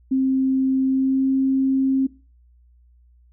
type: tone with pitch glide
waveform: sine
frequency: 264.3 to 266.8 Hz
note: C4 to C4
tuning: +18 to +34 cents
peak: -16 dBFS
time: 0.11-2.07 s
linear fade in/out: 10 ms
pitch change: +16 cents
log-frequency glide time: 0.85-1.28 s
effects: noise-tail reverb RT60 0.3 s tail -18 dB re dry + added 60 Hz sine -51 dBFS peak until 3.32 s